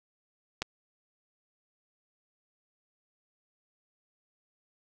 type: clicks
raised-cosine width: 0.2 ms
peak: -13 / -30 dBFS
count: 2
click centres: 0.62 / 0.626 s
effects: none